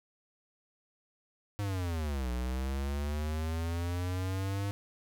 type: linear two-way sweep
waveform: square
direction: down then up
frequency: 103.83 to 60.3 to 101.1 Hz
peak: -32 dBFS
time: 1.59-4.71 s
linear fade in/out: 0 ms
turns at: 2.31 s
effects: none